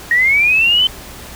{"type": "linear sweep", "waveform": "sine", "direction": "up", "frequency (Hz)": [1864.7, 3080], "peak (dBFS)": -9, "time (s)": [0.11, 0.87], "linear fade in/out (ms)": 2, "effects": ["added 60 Hz sine -39 dBFS peak until 1.35 s", "pink hiss -34 dBFS RMS until 1.35 s"]}